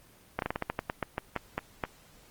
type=slowing click train; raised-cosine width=0.5 ms; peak=-14 dBFS; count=14; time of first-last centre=0.39-1.838 s; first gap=32 ms; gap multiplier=1.19; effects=pink hiss -58 dBFS RMS until 2.3 s + Opus 24 kbps